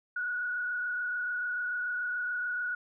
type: tone with frequency modulation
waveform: sine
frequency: 1461 Hz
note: F#6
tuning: 22 cents flat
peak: -30 dBFS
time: 0.16-2.75 s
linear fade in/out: 5 ms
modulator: 26.9 Hz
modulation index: 1.1
effects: none